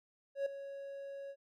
triangle tone with ADSR envelope, 554.4 Hz, C#5, in tune, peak -28 dBFS, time 0.35-1.36 s, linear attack 110 ms, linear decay 5 ms, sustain -13 dB, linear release 59 ms, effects none

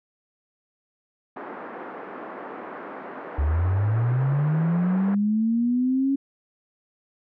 pink band-pass noise, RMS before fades -37 dBFS, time 1.36-5.15 s, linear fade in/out 5 ms, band 260 to 1600 Hz, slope 24 dB/octave
sine linear sweep, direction up, 68.7 to 277.2 Hz, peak -19 dBFS, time 3.38-6.16 s, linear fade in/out 10 ms
effects none

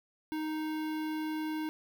square tone with notch filter, 311.1 Hz, D#4, in tune, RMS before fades -35 dBFS, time 0.32-1.69 s, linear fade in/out 0 ms, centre 7300 Hz, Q 0.64, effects none

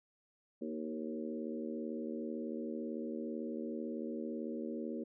harmonic tone with a mistuned harmonic, 78 Hz, D#2, 5 cents sharp, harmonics 3 / 4 / 5 / 6 / 7, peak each -41 / -43 / -45 / -47 / -48 dBFS, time 0.61-5.04 s, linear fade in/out 10 ms, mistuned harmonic 5, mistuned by -21 cents, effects none

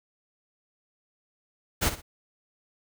pink noise with echo, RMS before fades -24 dBFS, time 1.81-1.9 s, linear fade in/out 20 ms, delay 60 ms, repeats 2, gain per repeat -11 dB, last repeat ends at 2.02 s, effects none

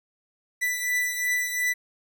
45% pulse beating tone pair, 1979 / 1981.8 Hz, B6 / B6, +3 / +5 cents, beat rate 2.8 Hz, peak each -25 / -31 dBFS, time 0.61-1.74 s, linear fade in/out 20 ms, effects none

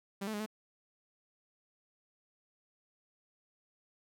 sawtooth tone with pitch steps, 197.4 / 218.2 / 207.2 / 216.2 Hz, G3 / A3 / G#3 / A3, +12 / -14 / -4 / -30 cents, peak -32 dBFS, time 0.21-0.462 s, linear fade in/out 10 ms, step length 63 ms, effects none

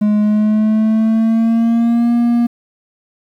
triangle tone with pitch glide, 210 to 237.1 Hz, G#3 to A#3, +19 to +30 cents, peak -8 dBFS, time 0.01-2.47 s, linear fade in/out 10 ms, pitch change +211 cents, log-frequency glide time 0.22-2.13 s, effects 8-bit

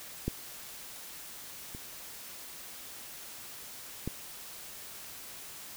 clicks, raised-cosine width 3 ms, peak -17 / -30 / -20 dBFS, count 3, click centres 0.28 / 1.749 / 4.076 s, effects white hiss -46 dBFS RMS until 5.76 s

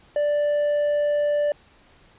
triangle tone, 587.3 Hz, D5, in tune, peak -17 dBFS, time 0.16-1.52 s, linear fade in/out 2 ms, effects pink hiss -55 dBFS RMS until 2.18 s + resampled to 8000 Hz

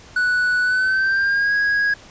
triangle tone with pitch glide, 1480 to 1651.7 Hz, F#6 to G#6, 0 to -10 cents, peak -14 dBFS, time 0.16-1.94 s, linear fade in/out 5 ms, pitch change +190 cents, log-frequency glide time 0.62-1.54 s, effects pink hiss -44 dBFS RMS until 2.1 s + resampled to 16000 Hz

